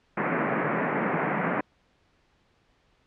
pink band-pass noise, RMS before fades -27 dBFS, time 0.17-1.61 s, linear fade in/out 5 ms, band 150 to 2200 Hz, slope 48 dB/octave, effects pink hiss -66 dBFS RMS until 3.06 s + low-pass 4000 Hz 12 dB/octave

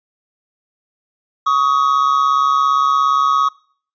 triangle tone pair together, 1121 / 1258.3 Hz, C#6 / D#6, +19 / +19 cents, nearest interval major second, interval 200 cents, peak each -13 dBFS, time 1.46-3.49 s, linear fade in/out 10 ms, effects noise-tail reverb RT60 0.5 s tail -22 dB re dry + resampled to 16000 Hz

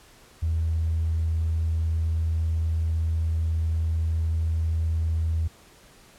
triangle tone with tanh clipping, 80.9 Hz, E2, 32 cents flat, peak -21 dBFS, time 0.42-5.48 s, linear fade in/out 10 ms, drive 1 dB, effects pink hiss -53 dBFS RMS until 6.18 s + low-pass 12000 Hz 12 dB/octave

